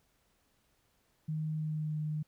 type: tone with pitch glide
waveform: sine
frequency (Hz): 155.56 to 152.89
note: D#3 to D#3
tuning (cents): 0 to -30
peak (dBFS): -32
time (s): 1.28-2.23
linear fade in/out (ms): 10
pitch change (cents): -30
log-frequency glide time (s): 1.53-1.99
effects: pink hiss -73 dBFS RMS until 2.27 s